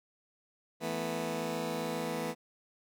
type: chord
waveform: 15% pulse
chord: E suspended fourth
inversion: none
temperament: just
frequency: 164.81 / 219.8 / 247.2 Hz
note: E3 / A3 / B3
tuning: 0 / -2 / +2 cents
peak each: -32 dBFS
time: 0.8-2.35 s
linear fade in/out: 50 ms
effects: none